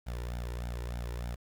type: tone with flanger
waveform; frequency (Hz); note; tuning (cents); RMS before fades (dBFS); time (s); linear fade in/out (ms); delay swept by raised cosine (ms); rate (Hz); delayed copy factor
sawtooth; 59.7; A#1; +42; -37; 0.06-1.36; 20; 1.3 to 2.17; 3.3; +0.75
effects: 10-bit